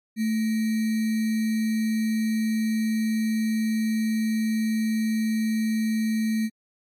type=tone with sample-and-hold; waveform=sine; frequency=220 Hz; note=A3; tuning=in tune; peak=-21 dBFS; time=0.16-6.5 s; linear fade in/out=50 ms; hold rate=2100 Hz; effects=MP3 64 kbps